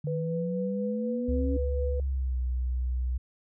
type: exponential sweep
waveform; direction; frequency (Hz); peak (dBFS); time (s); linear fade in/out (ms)
sine; up; 148.1 to 277.2; -29; 0.04-1.57; 5
type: tone with tremolo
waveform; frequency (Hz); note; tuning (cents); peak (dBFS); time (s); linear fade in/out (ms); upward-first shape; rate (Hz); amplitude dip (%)
sine; 495.6; B4; +6; -30; 0.07-2; 2; sine; 4.1; 30
type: tone with pitch glide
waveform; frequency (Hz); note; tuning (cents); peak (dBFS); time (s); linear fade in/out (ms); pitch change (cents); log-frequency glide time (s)
sine; 69.7 to 62.46; C#2 to B1; +10 to +20; -26; 1.28-3.18; 10; -190; 1.93-2.38
effects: none